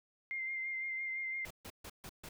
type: tone with vibrato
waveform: sine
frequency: 2100 Hz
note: C7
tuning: 6 cents sharp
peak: -36 dBFS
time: 0.31-1.45 s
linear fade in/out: 0 ms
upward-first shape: sine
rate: 5.9 Hz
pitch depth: 23 cents each way
type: noise bursts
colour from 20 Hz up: pink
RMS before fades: -48 dBFS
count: 5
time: 1.45-2.29 s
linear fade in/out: 5 ms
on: 56 ms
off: 140 ms
effects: none